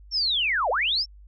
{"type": "linear two-way sweep", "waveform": "sine", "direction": "down then up", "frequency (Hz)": [5550, 466.2, 5550], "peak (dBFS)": -21, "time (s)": [0.11, 1.06], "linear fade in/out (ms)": 50, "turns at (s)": 0.7, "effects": ["added 50 Hz sine -45 dBFS peak until 1.27 s"]}